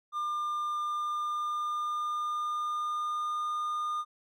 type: tone with pitch glide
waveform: triangle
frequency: 1200 to 1216 Hz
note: D6 to D#6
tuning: +37 to -40 cents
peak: -28 dBFS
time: 0.12-4.05 s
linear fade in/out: 50 ms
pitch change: +23 cents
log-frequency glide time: 0.66-3.45 s
effects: none